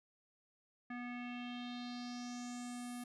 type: tone with low-pass filter sweep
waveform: square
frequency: 244.1 Hz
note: B3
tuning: 20 cents flat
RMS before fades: -45 dBFS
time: 0.9-3.04 s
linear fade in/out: 5 ms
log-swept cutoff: 1900 to 11000 Hz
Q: 3.9
effects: none